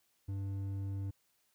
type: tone with hard clipping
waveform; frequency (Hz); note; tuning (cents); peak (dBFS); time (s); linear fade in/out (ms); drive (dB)
sine; 98; G2; 0; -37; 0.28-1.11; 10; 6
effects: white hiss -75 dBFS RMS until 1.54 s